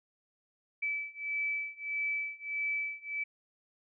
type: beating tone pair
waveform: sine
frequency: 2306 / 2307.6 Hz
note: D7 / D7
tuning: -32 / -31 cents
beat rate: 1.6 Hz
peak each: -36 / -35 dBFS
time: 0.82-3.24 s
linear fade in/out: 10 ms
effects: none